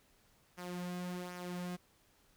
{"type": "tone with flanger", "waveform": "sawtooth", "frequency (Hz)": 178.7, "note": "F3", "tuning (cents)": 40, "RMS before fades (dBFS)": -42, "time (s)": [0.57, 1.77], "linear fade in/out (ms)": 20, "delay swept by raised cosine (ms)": [0.24, 3.44], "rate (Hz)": 1.3, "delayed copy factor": -0.55, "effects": ["pink hiss -69 dBFS RMS until 2.36 s"]}